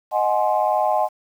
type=chord; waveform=sine; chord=Ab dominant seventh; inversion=second; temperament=equal with one note detuned; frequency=622.3 / 740 / 841.7 / 1046.5 Hz; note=Eb5 / Gb5 / Ab5 / C6; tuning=0 / 0 / +23 / 0 cents; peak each=-21 / -21 / -21 / -26 dBFS; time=0.11-1.09 s; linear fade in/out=50 ms; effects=tanh soft clip ceiling -6 dBFS + 8-bit